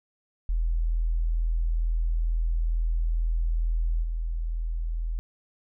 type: tone with level steps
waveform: sine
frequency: 41.11 Hz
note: E1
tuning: 4 cents flat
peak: -22 / -26 dBFS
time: 0.49-5.19 s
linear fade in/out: 0 ms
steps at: 4.02 s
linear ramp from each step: 20 ms
effects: none